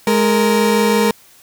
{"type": "tone pair together", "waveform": "30% pulse", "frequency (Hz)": [209.6, 464.7], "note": ["G#3", "A#4"], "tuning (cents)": [16, -5], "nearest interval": "octave + major second", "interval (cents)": 1379, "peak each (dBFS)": -12, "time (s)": [0.07, 1.11], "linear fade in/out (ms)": 2, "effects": ["white hiss -47 dBFS RMS until 1.42 s"]}